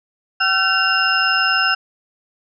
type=tone cluster; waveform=sine; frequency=767 / 1354 / 1526 / 2783 / 5170 Hz; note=G5 / E6 / G6 / F7 / E8; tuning=-38 / +46 / -47 / -7 / -34 cents; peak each=-26 / -20 / -18 / -20 / -22 dBFS; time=0.4-1.75 s; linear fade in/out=10 ms; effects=none